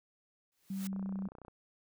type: noise with exponential growth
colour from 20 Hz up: white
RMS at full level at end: -44 dBFS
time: 0.52-0.87 s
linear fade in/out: 0 ms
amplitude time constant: 75 ms
type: tone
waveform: sine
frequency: 193.4 Hz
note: G3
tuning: 23 cents flat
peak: -35 dBFS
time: 0.7-1.28 s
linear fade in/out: 5 ms
type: click train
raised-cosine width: 1 ms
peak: -36 dBFS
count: 18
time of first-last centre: 0.93-1.482 s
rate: 30.8 Hz
effects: none